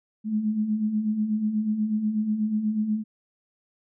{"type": "beating tone pair", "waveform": "sine", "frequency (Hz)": [207.7, 215.9], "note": ["G#3", "A3"], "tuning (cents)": [0, -33], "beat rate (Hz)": 8.2, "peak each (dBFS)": [-31, -23], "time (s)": [0.24, 3.04], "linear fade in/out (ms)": 50, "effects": []}